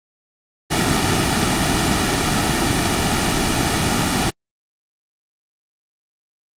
pink noise with comb filter, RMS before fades -17 dBFS, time 0.7-4.31 s, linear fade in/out 20 ms, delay 1.9 ms, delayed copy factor -0.65, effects low-pass 9000 Hz 12 dB/octave + Opus 32 kbps

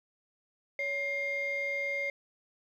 sine tone pair together, 561 / 2118 Hz, C#5 / C7, +21 / +21 cents, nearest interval octave + major seventh, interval 2300 cents, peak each -35 / -30 dBFS, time 0.79-2.1 s, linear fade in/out 2 ms, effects tanh soft clip ceiling -26 dBFS + 11-bit

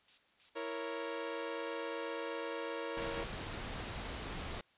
violet noise bursts, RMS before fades -47 dBFS, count 7, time 0.08-2.079 s, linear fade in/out 2 ms, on 97 ms, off 220 ms
sawtooth chord, A# diminished, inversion second, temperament equal, 329.6 / 466.2 / 554.4 Hz, E4 / A#4 / C#5, 0 / 0 / 0 cents, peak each -41 / -37 / -39 dBFS, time 0.55-3.25 s, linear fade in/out 20 ms
pink noise, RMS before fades -42 dBFS, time 2.97-4.61 s, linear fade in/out 2 ms
effects white hiss -69 dBFS RMS until 4.77 s + resampled to 8000 Hz

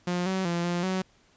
sawtooth tone with pitch steps, 177.5 / 189.1 / 171.7 / 174.5 / 187.3 Hz, F3 / F#3 / F3 / F3 / F#3, +28 / +38 / -29 / -1 / +21 cents, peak -22 dBFS, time 0.07-1.02 s, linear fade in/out 5 ms, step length 190 ms, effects pink hiss -62 dBFS RMS until 1.36 s + resampled to 16000 Hz

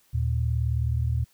sine tone pair together, 77.53 / 116.54 Hz, D#2 / A#2, -6 / 0 cents, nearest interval perfect fifth, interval 706 cents, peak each -25 dBFS, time 0.13-1.25 s, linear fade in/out 20 ms, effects white hiss -63 dBFS RMS until 1.33 s

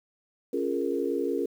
sine chord, Bb minor seventh, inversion first, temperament equal, 277.2 / 349.2 / 415.3 / 466.2 Hz, Db4 / F4 / Ab4 / Bb4, 0 / 0 / 0 / 0 cents, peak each -31 dBFS, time 0.53-1.46 s, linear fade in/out 5 ms, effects 9-bit

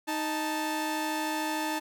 sawtooth tone pair together, 311.1 / 880 Hz, D#4 / A5, 0 / 0 cents, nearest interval octave + tritone, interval 1800 cents, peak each -28 dBFS, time 0.07-1.8 s, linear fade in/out 20 ms, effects none

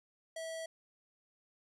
square tone with low-pass filter, 650 Hz, E5, 24 cents flat, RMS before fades -42 dBFS, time 0.36-0.66 s, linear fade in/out 5 ms, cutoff 9400 Hz, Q 1.7, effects none

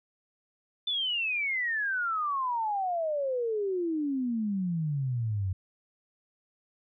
sine exponential sweep, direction down, 3547 to 90.9 Hz, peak -27 dBFS, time 0.87-5.53 s, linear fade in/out 5 ms, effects none

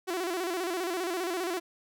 sawtooth tone with vibrato, 356.1 Hz, F4, 34 cents sharp, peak -26 dBFS, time 0.07-1.6 s, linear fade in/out 20 ms, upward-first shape square, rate 15 Hz, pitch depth 89 cents each way, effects none

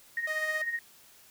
sine tone with tremolo, 1864.7 Hz, A#6, in tune, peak -27 dBFS, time 0.17-0.79 s, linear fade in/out 2 ms, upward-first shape sine, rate 16 Hz, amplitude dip 65%
sawtooth tone, 622.3 Hz, D#5, in tune, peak -32 dBFS, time 0.27-0.62 s, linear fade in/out 5 ms
effects white hiss -57 dBFS RMS until 1.3 s

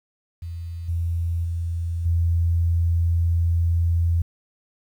sine tone with level steps, 84.5 Hz, E2, 43 cents sharp, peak -29 / -21 / -23 / -17 dBFS, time 0.42-4.22 s, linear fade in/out 5 ms, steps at 0.88 / 1.44 / 2.05 s, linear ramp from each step 10 ms, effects 9-bit

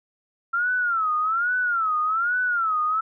sine tone with vibrato, 1357 Hz, E6, 50 cents sharp, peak -20 dBFS, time 0.53-3.01 s, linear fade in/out 10 ms, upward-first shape sine, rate 1.2 Hz, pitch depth 170 cents each way, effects none

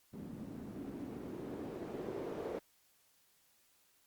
blue noise with low-pass filter sweep, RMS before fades -44 dBFS, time 0.13-2.59 s, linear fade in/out 5 ms, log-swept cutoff 210 to 450 Hz, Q 2.5, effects white hiss -71 dBFS RMS until 4.06 s + Opus 48 kbps

